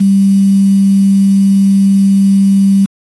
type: tone with quantisation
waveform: sine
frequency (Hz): 196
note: G3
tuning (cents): 0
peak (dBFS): -5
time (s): 0-2.86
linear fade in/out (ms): 10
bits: 5
effects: AAC 32 kbps